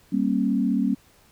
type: chord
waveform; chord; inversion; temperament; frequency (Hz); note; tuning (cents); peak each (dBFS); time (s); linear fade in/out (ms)
sine; G diminished; none; equal with one note detuned; 196 / 233.1 / 271.2; G3 / Bb3 / Db4; 0 / 0 / -38; -24; 0.12-0.95; 10
effects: pink hiss -57 dBFS RMS until 1.31 s